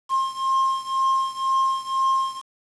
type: beating tone pair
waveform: triangle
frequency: 1064 / 1066 Hz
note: C6 / C6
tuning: +29 / +32 cents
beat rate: 2 Hz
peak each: -20 / -22 dBFS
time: 0.09-2.42 s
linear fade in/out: 50 ms
effects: resampled to 22050 Hz + 7-bit